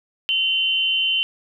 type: tone pair together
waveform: sine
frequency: 2768 / 3064 Hz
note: F7 / G7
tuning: -16 / -40 cents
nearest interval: major second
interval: 176 cents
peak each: -22 / -19 dBFS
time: 0.29-1.23 s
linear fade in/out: 0 ms
effects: none